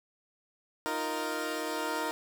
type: chord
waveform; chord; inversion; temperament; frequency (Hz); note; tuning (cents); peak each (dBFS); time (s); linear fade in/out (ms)
15% pulse; Eb suspended second; none; equal; 311.1 / 349.2 / 466.2; Eb4 / F4 / Bb4; 0 / 0 / 0; -29 / -32 / -29; 0.86-2.11; 0
effects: none